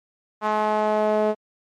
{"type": "tone with band-pass filter sweep", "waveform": "sawtooth", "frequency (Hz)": 213.5, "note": "G#3", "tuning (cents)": 48, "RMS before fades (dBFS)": -21, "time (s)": [0.41, 1.35], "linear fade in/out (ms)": 50, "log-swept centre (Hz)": [990, 550], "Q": 2.5, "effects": ["MP3 64 kbps"]}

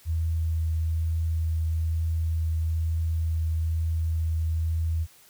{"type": "tone with vibrato", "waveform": "sine", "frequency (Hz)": 81, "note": "E2", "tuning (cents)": -30, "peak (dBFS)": -23, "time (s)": [0.05, 5.07], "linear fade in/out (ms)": 50, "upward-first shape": "triangle", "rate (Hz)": 1.1, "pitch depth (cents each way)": 11, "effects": ["white hiss -55 dBFS RMS until 5.29 s"]}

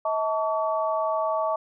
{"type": "tone cluster", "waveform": "sine", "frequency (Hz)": [640, 884, 1136], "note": ["D#5", "A5", "C#6"], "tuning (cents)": [49, 8, 42], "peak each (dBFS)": [-25, -29, -28], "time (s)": [0.05, 1.56], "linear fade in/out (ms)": 5, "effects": []}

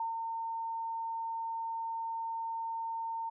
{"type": "tone with ADSR envelope", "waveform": "sine", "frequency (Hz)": 910, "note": "A#5", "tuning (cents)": -42, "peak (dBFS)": -31, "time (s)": [0, 3.3], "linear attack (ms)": 4, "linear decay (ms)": 130, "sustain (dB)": -3, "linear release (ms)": 14, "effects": []}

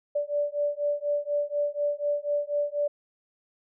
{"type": "beating tone pair", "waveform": "sine", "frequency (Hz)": [581, 585.1], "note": ["D5", "D5"], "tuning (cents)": [-19, -7], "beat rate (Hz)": 4.1, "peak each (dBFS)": -28, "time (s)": [0.15, 2.88], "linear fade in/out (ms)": 10, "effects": []}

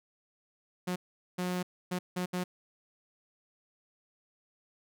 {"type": "tone bursts at uneven times", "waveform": "sawtooth", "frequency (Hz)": 180.6, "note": "F#3", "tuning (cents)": -42, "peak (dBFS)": -27, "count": 5, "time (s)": [[0.87, 0.96], [1.38, 1.63], [1.91, 1.99], [2.16, 2.26], [2.33, 2.44]], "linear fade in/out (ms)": 10, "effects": []}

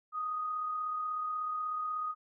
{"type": "tone with amplitude modulation", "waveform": "sine", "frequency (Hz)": 1244.5, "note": "D#6", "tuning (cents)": 0, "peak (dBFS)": -31, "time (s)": [0.12, 2.15], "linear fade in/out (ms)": 50, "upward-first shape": "sine", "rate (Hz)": 36.4, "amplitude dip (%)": 30, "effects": []}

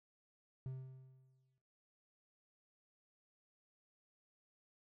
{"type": "tone with exponential decay", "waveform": "triangle", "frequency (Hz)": 130.81, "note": "C3", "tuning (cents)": 0, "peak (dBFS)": -38, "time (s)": [0.66, 1.58], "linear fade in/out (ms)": 0, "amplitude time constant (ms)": 200, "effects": ["noise-tail reverb RT60 0.8 s tail -20 dB re dry"]}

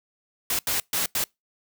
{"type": "noise bursts at uneven times", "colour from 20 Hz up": "white", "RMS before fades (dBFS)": -25, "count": 4, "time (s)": [[0.5, 0.59], [0.67, 0.8], [0.93, 1.06], [1.15, 1.24]], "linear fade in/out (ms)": 2, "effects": ["noise-tail reverb RT60 0.2 s tail -26 dB re dry"]}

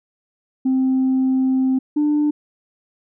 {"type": "tone pair in turn", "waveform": "sine", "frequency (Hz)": [261.6, 297.3], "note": ["C4", "D4"], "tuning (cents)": [0, 21], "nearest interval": "major second", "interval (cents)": 221, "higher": "second", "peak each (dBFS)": -13, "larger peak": "neither", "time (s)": [[0.65, 1.79], [1.96, 2.31]], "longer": "first", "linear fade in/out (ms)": 10, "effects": ["tanh soft clip ceiling -12 dBFS"]}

